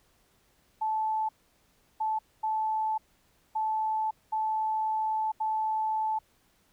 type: tone bursts at uneven times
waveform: sine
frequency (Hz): 872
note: A5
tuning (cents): -16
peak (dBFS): -26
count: 6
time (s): 0.81-1.29 / 2-2.19 / 2.43-2.98 / 3.55-4.11 / 4.32-5.32 / 5.4-6.19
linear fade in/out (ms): 10
effects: pink hiss -67 dBFS RMS until 6.72 s